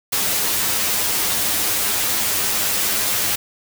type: noise with comb filter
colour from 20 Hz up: white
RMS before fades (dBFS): -20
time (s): 0.12-3.36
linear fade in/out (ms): 10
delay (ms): 9.8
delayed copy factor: +0.95
effects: none